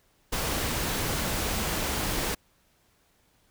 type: noise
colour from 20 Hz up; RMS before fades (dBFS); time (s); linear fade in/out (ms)
pink; -29; 0.32-2.35; 10
effects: pink hiss -66 dBFS RMS until 3.5 s